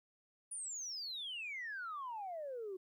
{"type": "exponential sweep", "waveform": "sine", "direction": "down", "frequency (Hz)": [9830, 362.8], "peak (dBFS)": -40, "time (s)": [0.51, 2.77], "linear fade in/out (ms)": 10, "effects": ["tanh soft clip ceiling -37 dBFS", "13-bit"]}